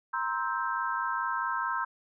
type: chord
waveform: sine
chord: C dominant seventh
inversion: third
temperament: just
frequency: 941.9 / 1046.5 / 1308.1 / 1569.8 Hz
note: Bb5 / C6 / E6 / G6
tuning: +18 / 0 / -14 / +2 cents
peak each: -34 / -33 / -34 / -34 dBFS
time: 0.13-1.85 s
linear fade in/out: 10 ms
effects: none